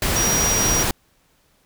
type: tone in noise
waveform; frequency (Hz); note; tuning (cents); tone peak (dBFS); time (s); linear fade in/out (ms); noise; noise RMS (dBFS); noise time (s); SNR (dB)
sine; 5740; F8; +47; -19; 0.16-0.83; 2; pink; -21; 0.02-0.91; -1
effects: pink hiss -61 dBFS RMS until 1.65 s